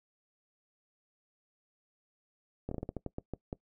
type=slowing click train; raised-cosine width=2 ms; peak=-23 dBFS; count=11; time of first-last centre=2.69-3.529 s; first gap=24 ms; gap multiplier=1.26; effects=noise-tail reverb RT60 0.1 s tail -21 dB re dry